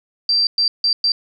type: tone bursts at uneven times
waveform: sine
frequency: 4699 Hz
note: D8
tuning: in tune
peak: -13 dBFS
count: 4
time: 0.29-0.47 / 0.58-0.68 / 0.84-0.93 / 1.04-1.12 s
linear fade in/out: 2 ms
effects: none